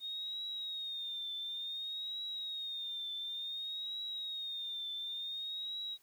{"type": "tone with vibrato", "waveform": "sine", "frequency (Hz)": 3700, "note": "A#7", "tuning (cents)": -14, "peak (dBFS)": -38, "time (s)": [0, 5.98], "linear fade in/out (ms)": 50, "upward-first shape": "triangle", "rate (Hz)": 0.56, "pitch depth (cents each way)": 83, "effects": ["white hiss -69 dBFS RMS until 6.02 s"]}